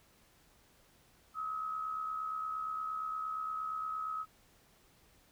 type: tone with amplitude modulation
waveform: sine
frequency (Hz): 1279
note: D#6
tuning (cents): +47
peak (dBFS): -33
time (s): 1.34-4.26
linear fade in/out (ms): 50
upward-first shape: sine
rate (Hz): 68.6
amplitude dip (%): 50
effects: pink hiss -66 dBFS RMS until 5.31 s